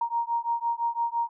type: beating tone pair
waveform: sine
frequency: 932.3 / 938.2 Hz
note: A#5 / A#5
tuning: 0 / +11 cents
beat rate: 5.9 Hz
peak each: -28 dBFS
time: 0.01-1.29 s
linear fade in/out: 5 ms
effects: none